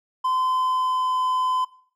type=tone with pitch glide; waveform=triangle; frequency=1027 to 1019.3 Hz; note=C6 to C6; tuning=-33 to -46 cents; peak=-18 dBFS; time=0.24-1.65 s; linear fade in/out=10 ms; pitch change=-13 cents; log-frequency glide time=0.39-1.22 s; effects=noise-tail reverb RT60 0.5 s tail -20 dB re dry